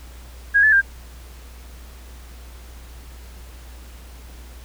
sine tone with pitch steps, 1642 / 1733 / 1594 Hz, G#6 / A6 / G6, -20 / -27 / +28 cents, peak -11 dBFS, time 0.54-0.816 s, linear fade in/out 20 ms, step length 92 ms, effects added 60 Hz sine -38 dBFS peak until 4.64 s + pink hiss -47 dBFS RMS until 4.64 s

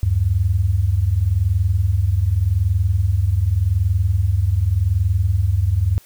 sine tone pair together, 76.7 / 97.56 Hz, D#2 / G2, -24 / -8 cents, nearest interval major third, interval 416 cents, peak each -19 / -16 dBFS, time 0.03-5.98 s, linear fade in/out 0 ms, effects white hiss -50 dBFS RMS until 6.05 s

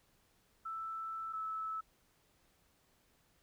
sine tone pair in turn, 1322 / 1306.1 Hz, E6 / E6, +5 / -16 cents, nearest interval unison, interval 21 cents, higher first, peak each -39 / -37 dBFS, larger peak second, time 0.65-1.33 / 1.33-1.81 s, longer first, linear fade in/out 10 ms, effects pink hiss -72 dBFS RMS until 3.42 s

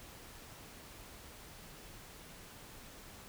silence, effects pink hiss -53 dBFS RMS until 3.28 s

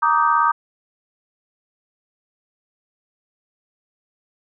sine chord, Eb major seventh, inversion second, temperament just, 933.4 / 1166.7 / 1244.5 / 1555.6 Hz, Bb5 / D6 / Eb6 / G6, +2 / -12 / 0 / -14 cents, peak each -19 / -19 / -18 / -24 dBFS, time 0.02-0.52 s, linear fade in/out 10 ms, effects none

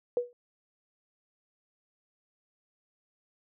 sine tone with exponential decay, 486.3 Hz, B4, 27 cents flat, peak -21 dBFS, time 0.17-0.33 s, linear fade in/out 1 ms, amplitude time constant 34 ms, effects none

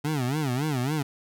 25% pulse tone with vibrato, 138.59 Hz, C#3, in tune, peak -21 dBFS, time 0.04-1.03 s, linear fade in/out 10 ms, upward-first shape sine, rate 3.6 Hz, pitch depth 220 cents each way, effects none

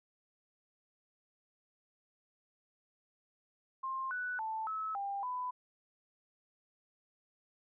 sine tone with pitch steps, 1058 / 1484 / 881 / 1296 / 797 / 999 Hz, C6 / F#6 / A5 / E6 / G5 / B5, +19 / +5 / +2 / -30 / +28 / +20 cents, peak -35 dBFS, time 3.83-5.51 s, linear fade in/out 10 ms, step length 280 ms, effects none

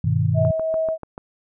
sine chord, G augmented, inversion none, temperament equal with one note detuned, 99.88 / 123.47 / 155.56 Hz, G2 / B2 / D#3, +33 / 0 / 0 cents, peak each -21 dBFS, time 0.04-0.51 s, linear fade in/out 5 ms
sine tone with tremolo, 642 Hz, E5, 46 cents flat, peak -18 dBFS, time 0.34-0.98 s, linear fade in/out 50 ms, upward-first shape triangle, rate 2.8 Hz, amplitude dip 30%
click train, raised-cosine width 1 ms, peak -19 dBFS, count 6, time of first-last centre 0.45-1.179 s, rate 6.86 Hz
effects none

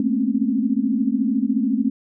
sine tone cluster, 213.8 / 230.4 / 259.1 / 273 Hz, A3 / A#3 / C4 / C#4, -49 / -20 / -17 / -26 cents, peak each -23 dBFS, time 0-1.9 s, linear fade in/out 2 ms, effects none

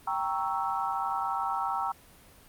sine chord, G diminished seventh, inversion none, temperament equal, 784 / 932.3 / 1108.7 / 1318.5 Hz, G5 / Bb5 / Db6 / Fb6, 0 / 0 / 0 / 0 cents, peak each -32 / -32 / -35 / -33 dBFS, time 0.07-1.92 s, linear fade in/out 5 ms, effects pink hiss -55 dBFS RMS until 2.48 s + Opus 32 kbps

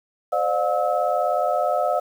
sine tone cluster, 519 / 598 / 715 / 1294 Hz, C5 / D5 / F5 / E6, -14 / +31 / +41 / -32 cents, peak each -27 / -23 / -22 / -28 dBFS, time 0.32-2 s, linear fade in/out 10 ms, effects 8-bit

